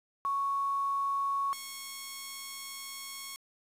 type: tone pair in turn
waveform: sine / 5% pulse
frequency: 1108.7 / 1095.3 Hz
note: C#6 / C#6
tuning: 0 / -21 cents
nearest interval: unison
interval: 21 cents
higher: first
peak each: -28 dBFS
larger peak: neither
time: 0.25-1.53 / 1.53-3.36 s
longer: second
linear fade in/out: 0 ms
effects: resampled to 32000 Hz + 9-bit